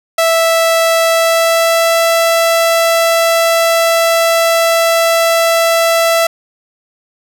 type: tone with pitch glide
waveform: sawtooth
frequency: 659.3 to 664.7 Hz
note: E5 to E5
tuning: 0 to +14 cents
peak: -5 dBFS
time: 0.18-6.27 s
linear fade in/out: 5 ms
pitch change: +14 cents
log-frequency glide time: 1.06-1.99 s
effects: none